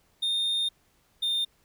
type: tone pair in turn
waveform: triangle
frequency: 3653 / 3628 Hz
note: A#7 / A#7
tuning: -36 / -48 cents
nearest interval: unison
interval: 12 cents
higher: first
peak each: -23 dBFS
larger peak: neither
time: 0.22-0.69 / 1.22-1.45 s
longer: first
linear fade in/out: 10 ms
effects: pink hiss -66 dBFS RMS until 1.64 s